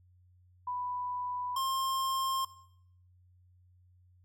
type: tone pair in turn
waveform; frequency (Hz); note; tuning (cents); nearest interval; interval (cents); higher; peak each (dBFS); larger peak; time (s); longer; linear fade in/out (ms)
sine / square; 990 / 1062.8; B5 / C6; +4 / +27; minor second; 123; second; -33 / -30; second; 0.67-1.56 / 1.56-2.45; neither; 5
effects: noise-tail reverb RT60 0.7 s tail -18 dB re dry + added 90 Hz sine -60 dBFS peak until 4.24 s